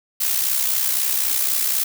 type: noise with amplitude modulation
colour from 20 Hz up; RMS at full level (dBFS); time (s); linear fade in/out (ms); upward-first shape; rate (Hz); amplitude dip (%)
blue; -18; 0.2-1.84; 10; sine; 63.9; 55
effects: none